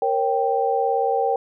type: chord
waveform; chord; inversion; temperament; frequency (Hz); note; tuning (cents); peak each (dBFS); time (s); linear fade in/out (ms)
sine; G diminished; first; equal with one note detuned; 466.2 / 544.2 / 784; Bb4 / Db5 / G5; 0 / -32 / 0; -22 / -25 / -21; 0.02-1.36; 2
effects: none